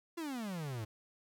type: exponential sweep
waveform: 45% pulse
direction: down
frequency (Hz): 349.2 to 103.83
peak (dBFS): -38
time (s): 0.17-0.85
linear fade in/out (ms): 10
effects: 11-bit